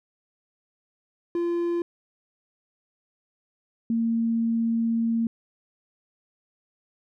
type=tone pair in turn; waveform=triangle / sine; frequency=343.9 / 229.1 Hz; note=F4 / A#3; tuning=-27 / -30 cents; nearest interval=perfect fifth; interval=703 cents; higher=first; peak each=-21 dBFS; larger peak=neither; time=1.35-1.82 / 3.9-5.27 s; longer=second; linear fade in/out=2 ms; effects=none